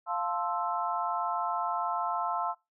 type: chord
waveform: sine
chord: F major seventh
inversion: none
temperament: equal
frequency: 698.5 / 880 / 1046.5 / 1318.5 Hz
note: F5 / A5 / C6 / E6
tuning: 0 / 0 / 0 / 0 cents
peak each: -34 dBFS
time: 0.06-2.55 s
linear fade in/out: 50 ms
effects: noise-tail reverb RT60 0.2 s tail -21 dB re dry